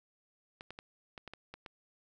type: clicks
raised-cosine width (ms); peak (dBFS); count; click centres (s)
0.3; -29; 8; 0.609 / 0.706 / 0.789 / 1.178 / 1.277 / 1.336 / 1.54 / 1.662
effects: none